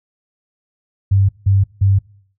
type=tone bursts; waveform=sine; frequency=98 Hz; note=G2; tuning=in tune; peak=-9 dBFS; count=3; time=1.11-1.99 s; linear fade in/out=10 ms; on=180 ms; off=170 ms; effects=noise-tail reverb RT60 0.6 s tail -24 dB re dry